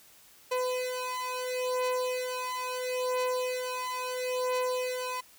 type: beating tone pair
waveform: 30% pulse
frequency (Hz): 504 / 504.74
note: B4 / B4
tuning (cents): +35 / +38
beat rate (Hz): 0.74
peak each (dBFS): -30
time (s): 0.51-5.21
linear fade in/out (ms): 10
effects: white hiss -57 dBFS RMS until 5.38 s